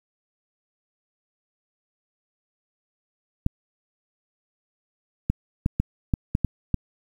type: clicks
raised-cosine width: 5 ms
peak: -8 dBFS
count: 8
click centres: 3.464 / 5.3 / 5.661 / 5.8 / 6.138 / 6.351 / 6.447 / 6.743 s
effects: 8-bit